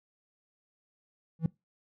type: tone with exponential growth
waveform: triangle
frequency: 162.7 Hz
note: E3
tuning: 22 cents flat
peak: -17 dBFS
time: 1.39-1.46 s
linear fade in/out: 2 ms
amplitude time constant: 15 ms
effects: noise-tail reverb RT60 0.2 s tail -23 dB re dry + tanh soft clip ceiling -16 dBFS